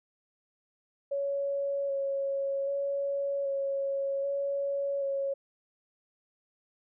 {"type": "tone with vibrato", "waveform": "sine", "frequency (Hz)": 555, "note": "C#5", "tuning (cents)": 2, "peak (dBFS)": -28, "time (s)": [1.11, 5.34], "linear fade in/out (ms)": 10, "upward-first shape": "square", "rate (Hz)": 0.64, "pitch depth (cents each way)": 13, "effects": []}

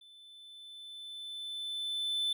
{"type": "tone with level ramp", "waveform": "triangle", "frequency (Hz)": 3520, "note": "A7", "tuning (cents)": 0, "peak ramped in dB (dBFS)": [-53, -27], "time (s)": [0.01, 2.33], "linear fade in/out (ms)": 5, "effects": []}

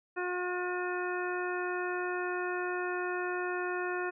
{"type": "harmonic tone", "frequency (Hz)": 359.7, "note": "F#4", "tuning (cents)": -49, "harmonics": [1, 2, 3, 4, 5, 7], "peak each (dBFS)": [-34, -40, -41, -38, -41, -45], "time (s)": [0.16, 4.11], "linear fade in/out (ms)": 20, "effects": []}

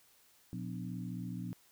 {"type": "harmonic tone with a mistuned harmonic", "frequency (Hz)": 59.3, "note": "A#1", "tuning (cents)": 30, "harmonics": [2, 3, 4, 5], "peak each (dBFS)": [-43, -41, -45, -49], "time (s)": [0.53, 1.53], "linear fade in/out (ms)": 0, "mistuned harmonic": 4, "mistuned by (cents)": 110, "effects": ["white hiss -66 dBFS RMS until 1.71 s"]}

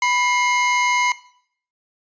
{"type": "tone pair together", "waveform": "45% pulse", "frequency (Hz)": [987.8, 2130], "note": ["B5", "C7"], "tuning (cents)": [0, 30], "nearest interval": "octave + minor second", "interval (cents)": 1330, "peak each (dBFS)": -19, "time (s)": [0.02, 1.12], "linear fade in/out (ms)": 2, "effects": ["noise-tail reverb RT60 0.6 s tail -17 dB re dry", "resampled to 16000 Hz"]}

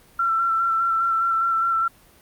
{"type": "tone with vibrato", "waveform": "sine", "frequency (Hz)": 1349, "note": "E6", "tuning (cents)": 40, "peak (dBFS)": -18, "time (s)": [0.19, 1.88], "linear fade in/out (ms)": 5, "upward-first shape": "square", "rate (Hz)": 4.9, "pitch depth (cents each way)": 19, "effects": ["pink hiss -53 dBFS RMS until 2.21 s", "Opus 32 kbps"]}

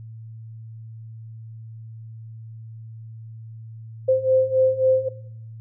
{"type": "beating tone pair", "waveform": "sine", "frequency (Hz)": [519, 522.7], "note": ["C5", "C5"], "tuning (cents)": [-14, -2], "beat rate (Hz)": 3.7, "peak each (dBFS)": [-21, -18], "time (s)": [4.08, 5.09], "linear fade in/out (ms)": 10, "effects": ["noise-tail reverb RT60 0.7 s tail -18 dB re dry", "added 112 Hz sine -36 dBFS peak until 5.6 s"]}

